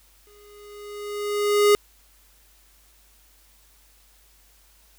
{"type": "tone with exponential growth", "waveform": "square", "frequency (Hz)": 412.9, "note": "G#4", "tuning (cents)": -10, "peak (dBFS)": -13, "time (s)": [0.27, 1.75], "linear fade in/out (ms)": 0, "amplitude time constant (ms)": 320, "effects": ["added 50 Hz sine -58 dBFS peak until 4.98 s", "white hiss -58 dBFS RMS until 4.98 s"]}